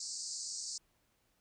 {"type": "band-pass noise", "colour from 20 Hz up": "pink", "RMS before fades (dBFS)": -42, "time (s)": [0, 0.78], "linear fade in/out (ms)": 5, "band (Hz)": [4400, 8400], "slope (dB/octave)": 96, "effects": ["pink hiss -75 dBFS RMS until 1.4 s"]}